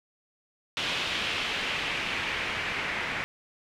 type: noise with low-pass filter sweep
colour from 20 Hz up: white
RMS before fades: -31 dBFS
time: 0.77-3.24 s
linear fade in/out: 0 ms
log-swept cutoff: 3200 to 2100 Hz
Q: 2.1
effects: none